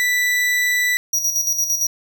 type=tone; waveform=40% pulse; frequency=1975.5 Hz; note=B6; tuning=in tune; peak=-15 dBFS; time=0-0.97 s; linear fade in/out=0 ms
type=tone with tremolo; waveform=45% pulse; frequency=5770 Hz; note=F#8; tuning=44 cents flat; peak=-16 dBFS; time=1.13-1.87 s; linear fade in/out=5 ms; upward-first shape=square; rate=8.8 Hz; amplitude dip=55%
effects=none